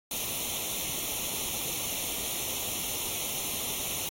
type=noise with comb filter; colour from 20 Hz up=white; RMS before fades=-33 dBFS; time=0.11-4.09 s; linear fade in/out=2 ms; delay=0.31 ms; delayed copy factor=+0.8; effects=AAC 48 kbps